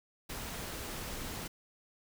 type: noise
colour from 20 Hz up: pink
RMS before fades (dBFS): -41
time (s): 0.29-1.48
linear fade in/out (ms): 10
effects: none